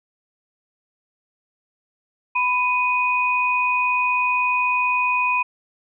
sine tone pair together, 994.6 / 2489 Hz, B5 / D#7, +12 / 0 cents, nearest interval octave + major third, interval 1588 cents, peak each -20 dBFS, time 2.35-5.43 s, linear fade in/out 10 ms, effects none

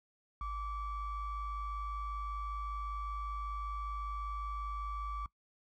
triangle ring-modulated tone, 554.4 Hz, C#5, in tune, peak -31 dBFS, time 0.41-5.26 s, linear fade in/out 2 ms, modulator 607 Hz, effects noise-tail reverb RT60 0.1 s tail -21 dB re dry + tanh soft clip ceiling -27 dBFS

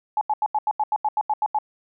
sine tone bursts, 852 Hz, G#5, 44 cents sharp, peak -18 dBFS, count 12, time 0.17-1.587 s, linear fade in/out 2 ms, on 42 ms, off 83 ms, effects none

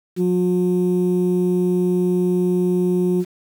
sine tone pair together, 180 / 360 Hz, F#3 / F#4, -47 / -47 cents, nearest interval octave, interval 1200 cents, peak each -17 dBFS, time 0.16-3.25 s, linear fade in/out 50 ms, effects tanh soft clip ceiling -10 dBFS + 7-bit

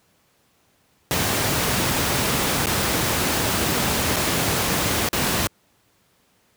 pink noise with dropouts, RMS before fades -21 dBFS, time 1.11-5.47 s, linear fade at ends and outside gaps 0 ms, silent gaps 2.658-2.669 / 4.161-4.166 / 5.088-5.131 s, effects pink hiss -62 dBFS RMS until 6.56 s + high-pass 80 Hz 12 dB/octave

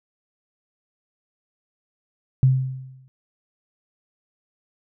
sine tone with exponential decay, 130.9 Hz, C3, 1 cent sharp, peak -10 dBFS, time 2.43-3.08 s, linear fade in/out 0 ms, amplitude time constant 140 ms, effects none

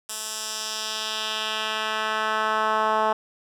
10% pulse tone with band-pass filter sweep, 217.3 Hz, A3, 21 cents flat, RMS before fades -26 dBFS, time 0.09-3.13 s, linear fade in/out 5 ms, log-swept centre 8500 to 890 Hz, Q 1.4, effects none

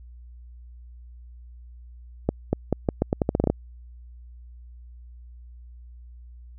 accelerating click train, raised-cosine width 2 ms, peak -7 dBFS, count 13, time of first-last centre 2.29-3.5 s, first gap 240 ms, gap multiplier 0.82, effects added 60 Hz sine -42 dBFS peak until 6.58 s

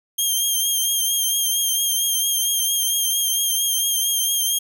10% pulse tone with vibrato, 3198 Hz, G7, 34 cents sharp, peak -11 dBFS, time 0.18-4.59 s, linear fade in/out 10 ms, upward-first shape triangle, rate 4.4 Hz, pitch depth 39 cents each way, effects none

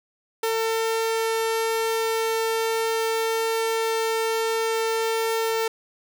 sawtooth tone, 450.1 Hz, A4, 39 cents sharp, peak -18 dBFS, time 0.43-5.68 s, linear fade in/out 5 ms, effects none

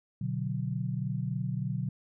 sine chord, B minor, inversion none, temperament equal, 123.47 / 146.83 / 185 Hz, B2 / D3 / F#3, 0 / 0 / 0 cents, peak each -33 / -34 / -35 dBFS, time 0.21-1.89 s, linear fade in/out 5 ms, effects none

